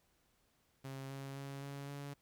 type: tone with pitch steps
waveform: sawtooth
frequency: 135.1 / 136.75 / 138.42 / 140.11 / 141.82 Hz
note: C#3 / C#3 / C#3 / C#3 / C#3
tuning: -44 / -23 / -2 / +19 / +40 cents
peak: -40 dBFS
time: 0.84-2.14 s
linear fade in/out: 10 ms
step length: 260 ms
effects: pink hiss -75 dBFS RMS until 2.21 s